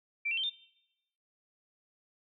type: tone with pitch steps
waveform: sine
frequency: 2343 / 2707 / 3128 / 3613 Hz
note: D7 / E7 / G7 / A7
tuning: -5 / +45 / -4 / +45 cents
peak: -30 dBFS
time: 0.25-0.498 s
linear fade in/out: 10 ms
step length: 62 ms
effects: noise-tail reverb RT60 0.9 s tail -21 dB re dry